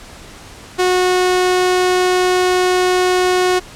sawtooth tone, 365.1 Hz, F#4, 23 cents flat, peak -8 dBFS, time 0.78-3.6 s, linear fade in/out 20 ms, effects pink hiss -37 dBFS RMS until 3.75 s + low-pass 9000 Hz 12 dB/octave

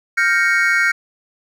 triangle chord, G half-diminished seventh, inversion third, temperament equal, 1396.9 / 1568 / 1864.7 / 2217 Hz, F6 / G6 / Bb6 / Db7, 0 / 0 / 0 / 0 cents, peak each -17 dBFS, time 0.17-0.92 s, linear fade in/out 10 ms, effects none

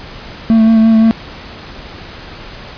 triangle tone with vibrato, 223.2 Hz, A3, 25 cents sharp, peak -3 dBFS, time 0.5-1.11 s, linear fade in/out 0 ms, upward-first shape sine, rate 5.8 Hz, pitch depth 19 cents each way, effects pink hiss -31 dBFS RMS until 2.77 s + resampled to 11025 Hz

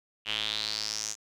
square tone with band-pass filter sweep, 53.8 Hz, A1, 38 cents flat, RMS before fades -33 dBFS, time 0.25-1.16 s, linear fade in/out 50 ms, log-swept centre 2900 to 6600 Hz, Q 5.4, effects none

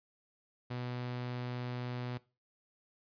sawtooth tone, 123.47 Hz, B2, in tune, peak -33 dBFS, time 0.7-2.18 s, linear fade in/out 10 ms, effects noise-tail reverb RT60 0.3 s tail -20 dB re dry + resampled to 11025 Hz

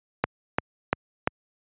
click train, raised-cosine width 0.5 ms, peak -5 dBFS, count 4, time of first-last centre 0.24-1.274 s, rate 2.9 Hz, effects high-pass 80 Hz 12 dB/octave + resampled to 8000 Hz

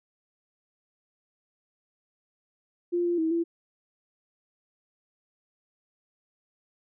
sine tone with pitch steps, 348.9 / 346.6 / 321.6 / 336.7 Hz, F4 / F4 / E4 / E4, -2 / -13 / -43 / +37 cents, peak -23 dBFS, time 2.92-3.44 s, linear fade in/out 20 ms, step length 130 ms, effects none

